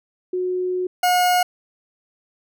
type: tone pair in turn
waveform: sine / 40% pulse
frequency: 365.2 / 720.8 Hz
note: F#4 / F#5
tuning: -23 / -45 cents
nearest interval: octave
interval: 1178 cents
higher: second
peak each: -20 / -14 dBFS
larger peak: second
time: 0.33-0.87 / 1.03-1.43 s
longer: first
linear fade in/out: 5 ms
effects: none